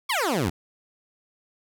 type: exponential sweep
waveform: 15% pulse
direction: down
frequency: 1174.7 to 76 Hz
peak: -16 dBFS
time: 0.09-0.5 s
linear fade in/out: 10 ms
effects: none